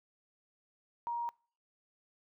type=tone; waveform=sine; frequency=944 Hz; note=A#5; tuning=22 cents sharp; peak=-33 dBFS; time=1.07-1.29 s; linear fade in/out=0 ms; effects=noise-tail reverb RT60 0.4 s tail -25 dB re dry